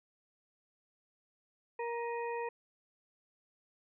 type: harmonic tone with a mistuned harmonic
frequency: 470.2 Hz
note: A#4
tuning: 15 cents sharp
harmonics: 1 / 2 / 4 / 5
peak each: -37 / -39 / -47 / -48 dBFS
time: 1.79-2.49 s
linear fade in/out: 5 ms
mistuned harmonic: 5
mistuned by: +90 cents
effects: none